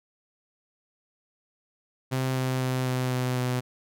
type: tone with pitch steps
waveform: sawtooth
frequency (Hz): 130.5 / 129.52 / 128.55 / 127.59 / 126.64 / 125.69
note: C3 / C3 / C3 / C3 / B2 / B2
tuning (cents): -4 / -17 / -30 / -43 / +44 / +31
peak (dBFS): -21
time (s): 2.11-3.61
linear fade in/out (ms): 20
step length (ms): 250
effects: none